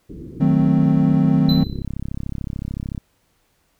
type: low-pass noise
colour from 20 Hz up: white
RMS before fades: -35 dBFS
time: 0.09-1.82 s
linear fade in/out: 10 ms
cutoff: 390 Hz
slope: 48 dB/octave
type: chord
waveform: triangle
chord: D# diminished seventh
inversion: none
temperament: equal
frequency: 155.56 / 185 / 220 / 261.6 Hz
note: D#3 / F#3 / A3 / C4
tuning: 0 / 0 / 0 / 0 cents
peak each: -15 / -17 / -19 / -16 dBFS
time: 0.4-1.64 s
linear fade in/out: 10 ms
type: tone with exponential decay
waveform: triangle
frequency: 4022 Hz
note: B7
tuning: 31 cents sharp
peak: -19 dBFS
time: 1.49-1.85 s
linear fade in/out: 2 ms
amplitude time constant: 77 ms
type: click train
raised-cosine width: 5 ms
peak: -15 dBFS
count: 51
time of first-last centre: 1.49-2.978 s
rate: 33.6 Hz
effects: pink hiss -64 dBFS RMS until 3.79 s